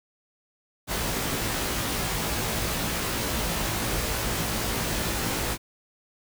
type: noise with comb filter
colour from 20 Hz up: pink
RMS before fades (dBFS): -28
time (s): 0.87-5.58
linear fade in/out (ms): 50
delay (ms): 18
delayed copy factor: +0.95
effects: none